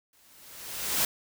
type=noise with exponential growth; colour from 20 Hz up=white; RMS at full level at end=-24 dBFS; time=0.13-1.05 s; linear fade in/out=2 ms; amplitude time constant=200 ms; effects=none